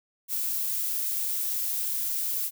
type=noise; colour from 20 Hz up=violet; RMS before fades=-29 dBFS; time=0.28-2.51 s; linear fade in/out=50 ms; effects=none